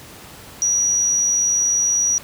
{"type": "tone", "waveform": "sine", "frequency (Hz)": 5800, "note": "F#8", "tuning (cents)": -35, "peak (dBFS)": -15, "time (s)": [0.62, 2.18], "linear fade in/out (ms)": 0, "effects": ["pink hiss -40 dBFS RMS until 2.23 s", "high-pass 60 Hz 12 dB/octave"]}